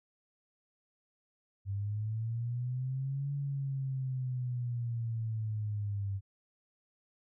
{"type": "linear two-way sweep", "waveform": "sine", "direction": "up then down", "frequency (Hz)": [97.2, 142.1, 97.2], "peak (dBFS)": -32, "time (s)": [1.65, 6.21], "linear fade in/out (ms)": 50, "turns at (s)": 3.33, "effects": []}